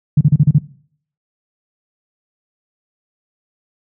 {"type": "tone bursts", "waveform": "sine", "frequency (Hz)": 146.83, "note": "D3", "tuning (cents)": 0, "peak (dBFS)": -5, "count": 6, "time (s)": [0.17, 0.584], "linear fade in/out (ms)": 5, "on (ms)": 39, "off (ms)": 36, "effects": ["noise-tail reverb RT60 0.6 s tail -21 dB re dry", "high-pass 80 Hz 12 dB/octave"]}